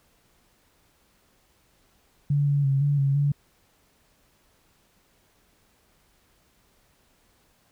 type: tone with pitch steps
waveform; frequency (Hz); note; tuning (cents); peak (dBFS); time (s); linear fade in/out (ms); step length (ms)
sine; 143.7 / 142.6 / 136.7 / 143.7 / 138.2 / 143.3; D3 / C#3 / C#3 / D3 / C#3 / D3; -37 / +49 / -24 / -37 / -5 / -42; -19; 2.3-3.32; 5; 170
effects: pink hiss -64 dBFS RMS until 7.71 s